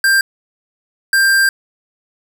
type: tone bursts at uneven times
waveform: square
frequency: 1586 Hz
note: G6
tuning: 20 cents sharp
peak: -10 dBFS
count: 2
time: 0.04-0.21 / 1.13-1.49 s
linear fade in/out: 2 ms
effects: none